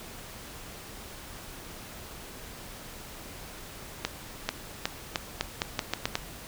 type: accelerating click train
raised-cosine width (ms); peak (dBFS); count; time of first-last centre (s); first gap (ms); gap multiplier
0.2; -9; 10; 4.05-6.154; 440; 0.83
effects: pink hiss -44 dBFS RMS until 6.47 s